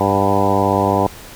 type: harmonic tone with a mistuned harmonic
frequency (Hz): 98.8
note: G2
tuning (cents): +14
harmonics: 1 / 2 / 3 / 4 / 5 / 6 / 7 / 8 / 9 / 10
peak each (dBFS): -22 / -22 / -22 / -22 / -22 / -22 / -22 / -22 / -22 / -22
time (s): 0-1.07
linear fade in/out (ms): 5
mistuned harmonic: 7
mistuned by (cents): +35
effects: pink hiss -37 dBFS RMS until 1.35 s